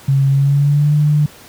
sine tone with pitch glide, 136.7 to 149.07 Hz, C#3 to D3, -24 to +26 cents, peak -9 dBFS, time 0.08-1.26 s, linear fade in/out 5 ms, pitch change +150 cents, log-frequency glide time 0.3-0.94 s, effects pink hiss -40 dBFS RMS until 1.48 s + high-pass 80 Hz 12 dB/octave

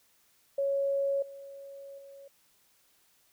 sine tone with level steps, 554.4 Hz, C#5, in tune, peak -26 / -43 / -47 dBFS, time 0.58-2.28 s, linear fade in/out 5 ms, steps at 1.22 / 1.98 s, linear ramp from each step 5 ms, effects white hiss -67 dBFS RMS until 3.32 s

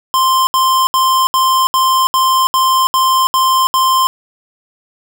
square tone bursts, 1046.5 Hz, C6, in tune, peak -10 dBFS, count 10, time 0.14-4.07 s, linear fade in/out 0 ms, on 330 ms, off 70 ms, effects none

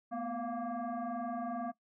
sine tone with frequency modulation, 223.3 Hz, A3, 26 cents sharp, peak -35 dBFS, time 0.11-1.72 s, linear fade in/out 20 ms, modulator 469 Hz, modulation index 1.8, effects noise-tail reverb RT60 0.1 s tail -17 dB re dry

